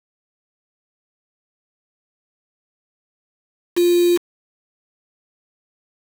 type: tone with quantisation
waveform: sine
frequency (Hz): 349.2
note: F4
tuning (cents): 0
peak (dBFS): -12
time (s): 3.76-4.18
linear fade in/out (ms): 20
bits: 4
effects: none